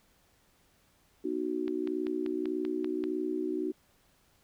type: chord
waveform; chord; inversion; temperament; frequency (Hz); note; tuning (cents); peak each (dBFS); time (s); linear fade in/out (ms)
sine; B major; none; just; 246.9 / 308.7 / 370.4; B3 / D#4 / F#4; 0 / -14 / +2; -39 / -33 / -33; 1.24-3.72; 10
type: click train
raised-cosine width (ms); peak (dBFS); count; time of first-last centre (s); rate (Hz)
0.3; -28; 8; 1.68-3.039; 5.15
effects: pink hiss -67 dBFS RMS until 4.43 s